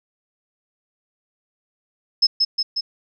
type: tone with echo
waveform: sine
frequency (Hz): 5190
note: E8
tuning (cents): -28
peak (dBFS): -11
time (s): 2.22-2.27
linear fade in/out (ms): 10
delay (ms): 180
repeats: 3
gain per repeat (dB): -3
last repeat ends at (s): 2.81
effects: none